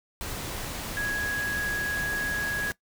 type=tone in noise; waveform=sine; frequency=1661.2 Hz; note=G#6; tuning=in tune; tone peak=-27 dBFS; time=0.97-2.71 s; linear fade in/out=0 ms; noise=pink; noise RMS=-35 dBFS; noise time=0.21-2.72 s; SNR=+5 dB; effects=noise-tail reverb RT60 0.1 s tail -19 dB re dry